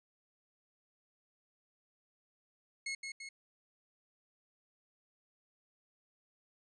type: tone with echo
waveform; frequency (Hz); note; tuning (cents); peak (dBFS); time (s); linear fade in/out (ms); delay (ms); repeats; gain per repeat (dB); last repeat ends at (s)
sawtooth; 2172; C#7; -36; -33; 2.86-2.95; 5; 170; 2; -4; 3.29
effects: resampled to 22050 Hz